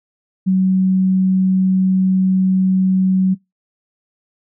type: tone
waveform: sine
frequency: 187.9 Hz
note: F#3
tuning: 27 cents sharp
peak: -11 dBFS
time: 0.46-3.35 s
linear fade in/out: 20 ms
effects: noise-tail reverb RT60 0.2 s tail -24 dB re dry